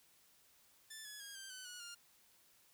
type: tone with pitch steps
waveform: 10% pulse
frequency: 1760 / 1695.1 / 1632.7 / 1572.5 / 1514.6 / 1458.8 / 1405 Hz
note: A6 / G#6 / G#6 / G6 / F#6 / F#6 / F6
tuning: 0 / +35 / -30 / +5 / +40 / -25 / +10 cents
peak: -40 dBFS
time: 0.9-1.95 s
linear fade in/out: 10 ms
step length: 150 ms
effects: white hiss -69 dBFS RMS until 2.73 s